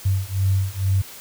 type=beating tone pair; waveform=sine; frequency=95.2 / 97.4 Hz; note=F#2 / G2; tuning=+50 / -11 cents; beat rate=2.2 Hz; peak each=-21 / -21 dBFS; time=0.05-1.02 s; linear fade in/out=10 ms; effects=white hiss -40 dBFS RMS until 1.2 s